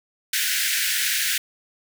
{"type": "high-pass noise", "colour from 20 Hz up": "pink", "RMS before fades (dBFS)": -23, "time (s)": [0.33, 1.38], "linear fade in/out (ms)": 5, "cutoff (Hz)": 1500, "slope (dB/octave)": 96, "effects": []}